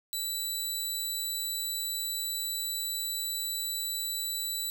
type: tone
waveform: 15% pulse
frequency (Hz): 3961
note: B7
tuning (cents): +4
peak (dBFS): -24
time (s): 0.13-4.7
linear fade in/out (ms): 0
effects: none